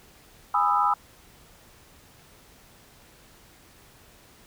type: chord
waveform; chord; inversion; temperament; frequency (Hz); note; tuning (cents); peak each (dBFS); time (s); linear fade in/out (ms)
sine; E major seventh; first; just; 824.1 / 988.9 / 1236.1 / 1318.5; G#5 / B5 / D#6 / E6; -14 / +2 / -12 / 0; -25; 0.54-0.94; 5
effects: pink hiss -54 dBFS RMS until 4.46 s